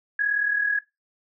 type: tone pair together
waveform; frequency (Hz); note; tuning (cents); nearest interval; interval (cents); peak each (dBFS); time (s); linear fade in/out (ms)
sine; 1661.2 / 1700; G#6 / G#6; 0 / +40; unison; 40; -21 / -27; 0.19-0.79; 5
effects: noise-tail reverb RT60 0.2 s tail -19 dB re dry